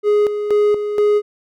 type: tone with tremolo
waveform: triangle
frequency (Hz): 416.5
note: G#4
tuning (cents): +5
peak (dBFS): -9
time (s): 0.03-1.22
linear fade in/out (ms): 50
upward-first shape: square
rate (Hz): 2.1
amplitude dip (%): 60
effects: none